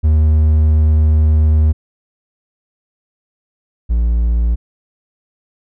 triangle tone pair in turn, 77.3 / 57.69 Hz, D#2 / A#1, -11 / -17 cents, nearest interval perfect fourth, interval 506 cents, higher first, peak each -6 / -9 dBFS, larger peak first, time 0.03-1.73 / 3.89-4.56 s, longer first, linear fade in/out 20 ms, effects none

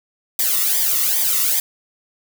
blue noise with flanger, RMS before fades -18 dBFS, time 0.39-1.6 s, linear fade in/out 2 ms, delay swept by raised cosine 0.72 to 1.28 ms, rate 2.5 Hz, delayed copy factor -0.8, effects none

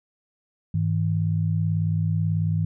sine tone pair together, 101.7 / 160 Hz, G#2 / D#3, -36 / +49 cents, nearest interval minor sixth, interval 785 cents, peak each -23 dBFS, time 0.74-2.65 s, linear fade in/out 5 ms, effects none

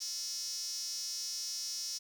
square tone with high-pass filter, 196.6 Hz, G3, 5 cents sharp, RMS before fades -39 dBFS, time 0-1.99 s, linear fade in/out 20 ms, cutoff 5400 Hz, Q 7.8, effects 11-bit

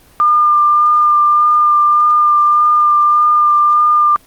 sine tone with vibrato, 1200 Hz, D6, 37 cents sharp, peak -7 dBFS, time 0.2-4.16 s, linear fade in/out 0 ms, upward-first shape sine, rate 1.7 Hz, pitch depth 13 cents each way, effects pink hiss -46 dBFS RMS until 4.26 s + Opus 24 kbps

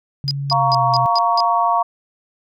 sine tone with pitch glide, 140 to 127.64 Hz, C#3 to C3, +18 to -43 cents, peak -21 dBFS, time 0.24-1.06 s, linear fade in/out 0 ms, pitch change -161 cents, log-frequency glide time 0.47-0.82 s
sine tone bursts, 4938 Hz, D#8, 14 cents flat, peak -17 dBFS, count 6, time 0.28-1.404 s, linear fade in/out 0 ms, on 29 ms, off 190 ms
sine chord, Bb minor, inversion second, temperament just, 699.2 / 932.3 / 1118.8 Hz, F5 / Bb5 / Db6, +2 / 0 / +16 cents, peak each -18 dBFS, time 0.51-1.83 s, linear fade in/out 10 ms
effects none

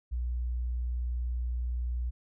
sine tone, 60.6 Hz, B1, 32 cents flat, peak -29 dBFS, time 0.11-2.11 s, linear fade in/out 20 ms, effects none

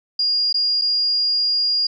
sine tone with dropouts, 4838 Hz, D#8, 49 cents flat, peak -16 dBFS, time 0.19-1.87 s, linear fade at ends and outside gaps 5 ms, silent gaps 0.528-0.542 / 0.814-0.818 s, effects none

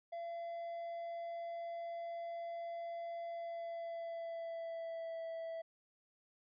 triangle tone with pitch glide, 679 to 658.1 Hz, F5 to E5, -49 to -3 cents, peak -39 dBFS, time 0.12-5.62 s, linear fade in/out 10 ms, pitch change -54 cents, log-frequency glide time 3.27-5.23 s, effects resampled to 11025 Hz

